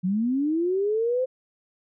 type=linear sweep; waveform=sine; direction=up; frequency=174.61 to 523.3 Hz; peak=-21 dBFS; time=0.03-1.26 s; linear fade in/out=20 ms; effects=none

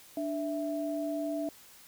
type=tone pair together; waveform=sine; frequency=295 / 659.3 Hz; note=D4 / E5; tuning=+8 / 0 cents; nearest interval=octave + major second; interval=1392 cents; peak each=-33 / -34 dBFS; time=0.17-1.49 s; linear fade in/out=2 ms; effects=white hiss -55 dBFS RMS until 1.87 s

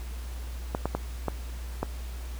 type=clicks; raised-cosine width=1 ms; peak=-13 dBFS; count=5; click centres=0.749 / 0.856 / 0.95 / 1.283 / 1.83 s; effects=added 60 Hz sine -34 dBFS peak until 2.39 s + pink hiss -48 dBFS RMS until 2.39 s

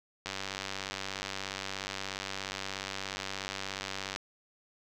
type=click train; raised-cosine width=0.2 ms; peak=-18 dBFS; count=379; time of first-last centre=0.26-4.161 s; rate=96.9 Hz; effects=none

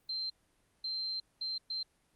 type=tone bursts at uneven times; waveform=sine; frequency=4133 Hz; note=C8; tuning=22 cents flat; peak=-34 dBFS; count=4; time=0.09-0.3 / 0.84-1.2 / 1.41-1.58 / 1.7-1.83 s; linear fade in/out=5 ms; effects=pink hiss -72 dBFS RMS until 2.15 s + Opus 32 kbps

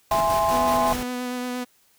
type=noise with tremolo; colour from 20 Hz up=pink; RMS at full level=-30 dBFS; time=0.11-1.03 s; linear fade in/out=2 ms; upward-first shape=square; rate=5.3 Hz; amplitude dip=35%
type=chord; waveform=sine; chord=E augmented; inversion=none; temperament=equal with one note detuned; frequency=663.8 / 830.6 / 1046.5 Hz; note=E5 / G#5 / B#5; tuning=+12 / 0 / 0 cents; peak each=-23 dBFS; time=0.11-0.93 s; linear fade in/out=5 ms
type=tone with vibrato; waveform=sawtooth; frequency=248.5 Hz; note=B3; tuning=11 cents sharp; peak=-23 dBFS; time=0.5-1.65 s; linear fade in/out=20 ms; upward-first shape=sine; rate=8.6 Hz; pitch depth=14 cents each way
effects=white hiss -61 dBFS RMS until 1.98 s

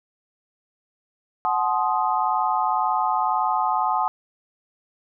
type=chord; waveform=sine; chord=F# diminished seventh; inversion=none; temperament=equal with one note detuned; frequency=740 / 861.9 / 1046.5 / 1244.5 Hz; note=F#5 / A5 / C6 / Eb6; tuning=0 / -36 / 0 / 0 cents; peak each=-25 / -23 / -26 / -26 dBFS; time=1.45-4.08 s; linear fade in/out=0 ms; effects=none

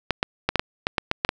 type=clicks; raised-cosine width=0.3 ms; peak=-4 dBFS; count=10; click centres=0.107 / 0.229 / 0.49 / 0.557 / 0.595 / 0.869 / 0.982 / 1.114 / 1.249 / 1.291 s; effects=none

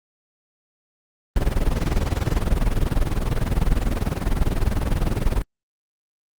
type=noise with tremolo; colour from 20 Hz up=brown; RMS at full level=-17 dBFS; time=1.36-5.42 s; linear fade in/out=2 ms; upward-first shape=sine; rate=20 Hz; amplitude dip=80%; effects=Opus 32 kbps

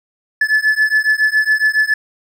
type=beating tone pair; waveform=triangle; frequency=1726 / 1733.2 Hz; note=A6 / A6; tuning=-34 / -27 cents; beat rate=7.2 Hz; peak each=-13 dBFS; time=0.41-1.94 s; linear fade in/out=5 ms; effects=none

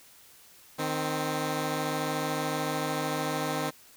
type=tone pair together; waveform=10% pulse; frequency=154.25 / 261.6 Hz; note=D#3 / C4; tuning=-15 / 0 cents; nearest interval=major sixth; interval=915 cents; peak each=-23 dBFS; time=0.78-3.71 s; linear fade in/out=20 ms; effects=white hiss -55 dBFS RMS until 3.96 s

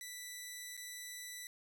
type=tone with dropouts; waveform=10% pulse; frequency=1975.5 Hz; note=B6; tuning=in tune; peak=-36 dBFS; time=0.01-1.47 s; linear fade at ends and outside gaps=1 ms; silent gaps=0.768-0.775 s; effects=none

